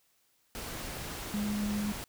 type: tone in noise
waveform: sine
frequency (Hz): 207.7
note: G#3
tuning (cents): 0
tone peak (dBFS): -30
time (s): 1.34-1.92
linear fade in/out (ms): 0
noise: pink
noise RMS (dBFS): -40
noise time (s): 0.55-2.04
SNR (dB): +7
effects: white hiss -71 dBFS RMS until 2.08 s

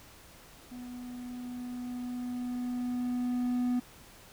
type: tone with level ramp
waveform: triangle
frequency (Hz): 246.9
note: B3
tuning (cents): 0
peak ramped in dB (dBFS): -39 to -24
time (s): 0.71-3.8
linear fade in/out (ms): 10
effects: pink hiss -54 dBFS RMS until 4.32 s

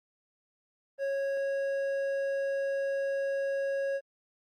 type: tone with hard clipping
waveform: triangle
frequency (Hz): 550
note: C#5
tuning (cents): -14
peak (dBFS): -30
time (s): 0.98-4.01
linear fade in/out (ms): 50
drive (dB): 10
effects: Opus 24 kbps

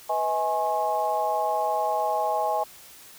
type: tone cluster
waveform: sine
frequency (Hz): 496 / 639 / 833 / 1080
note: B4 / D#5 / G#5 / C#6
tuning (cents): +7 / +46 / +5 / -45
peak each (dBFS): -33 / -27 / -25 / -32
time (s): 0.09-2.64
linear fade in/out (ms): 10
effects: white hiss -48 dBFS RMS until 3.18 s

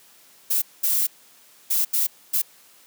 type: noise bursts at uneven times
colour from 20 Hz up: violet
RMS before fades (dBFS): -21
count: 5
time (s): 0.5-0.62 / 0.83-1.07 / 1.7-1.85 / 1.93-2.07 / 2.33-2.42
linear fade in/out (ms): 10
effects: white hiss -53 dBFS RMS until 2.86 s + high-pass 150 Hz 12 dB/octave

